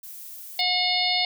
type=noise; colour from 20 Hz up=violet; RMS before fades=-40 dBFS; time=0.03-0.61 s; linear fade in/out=5 ms
type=harmonic tone; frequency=723 Hz; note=F#5; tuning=40 cents flat; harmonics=1 / 3 / 4 / 5 / 6 / 7; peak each=-28 / -28 / -31 / -27 / -25 / -31 dBFS; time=0.59-1.25 s; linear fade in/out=2 ms
effects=none